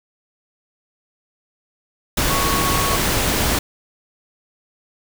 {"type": "tone in noise", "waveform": "sine", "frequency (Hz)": 1108.7, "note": "C#6", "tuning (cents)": 0, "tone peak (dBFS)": -22, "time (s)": [2.3, 2.96], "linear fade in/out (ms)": 5, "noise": "pink", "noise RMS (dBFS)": -19, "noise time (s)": [2.17, 3.59], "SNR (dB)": -6, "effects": []}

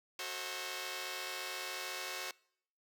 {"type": "chord", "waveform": "5% pulse", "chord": "F# diminished seventh", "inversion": "none", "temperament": "just", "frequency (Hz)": [370, 444, 532.8, 639.4], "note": ["F#4", "A4", "C5", "Eb5"], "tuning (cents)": [0, 16, 31, 47], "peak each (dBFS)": [-33, -37, -32, -37], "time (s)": [0.19, 2.31], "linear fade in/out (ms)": 2, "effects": ["noise-tail reverb RT60 0.7 s tail -25 dB re dry"]}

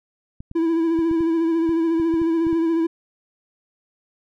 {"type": "clicks", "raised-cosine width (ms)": 5, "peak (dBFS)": -23, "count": 11, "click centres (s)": [0.405, 0.514, 0.99, 1.113, 1.207, 1.692, 1.999, 2.14, 2.217, 2.468, 2.529]}
{"type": "tone with vibrato", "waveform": "triangle", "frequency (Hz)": 329.6, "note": "E4", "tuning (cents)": 0, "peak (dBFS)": -15, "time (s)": [0.55, 2.87], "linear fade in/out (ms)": 10, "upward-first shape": "sine", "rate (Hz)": 14, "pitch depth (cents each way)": 36}
{"effects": []}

